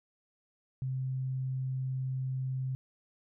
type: tone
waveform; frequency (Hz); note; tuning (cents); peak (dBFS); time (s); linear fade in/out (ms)
sine; 130.81; C3; 0; -31; 0.82-2.75; 0
effects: none